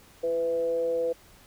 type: tone with frequency modulation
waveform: sine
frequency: 499.9 Hz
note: B4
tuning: 21 cents sharp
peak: -24 dBFS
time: 0.23-1.13 s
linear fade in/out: 10 ms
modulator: 162 Hz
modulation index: 0.4
effects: pink hiss -55 dBFS RMS until 1.46 s